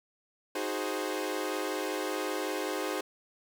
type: chord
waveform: sawtooth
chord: Ab dominant seventh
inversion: second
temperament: equal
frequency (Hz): 311.1 / 370 / 415.3 / 523.3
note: Eb4 / Gb4 / Ab4 / C5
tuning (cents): 0 / 0 / 0 / 0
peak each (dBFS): -33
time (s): 0.55-3.01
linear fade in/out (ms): 5
effects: none